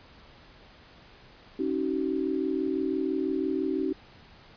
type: tone cluster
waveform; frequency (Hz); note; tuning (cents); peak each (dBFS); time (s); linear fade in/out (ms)
sine; 273.9 / 313.9 / 379.9; C#4 / D#4 / F#4; -21 / +15 / +46; -30; 1.59-3.93; 5
effects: pink hiss -53 dBFS RMS until 4.56 s + resampled to 11025 Hz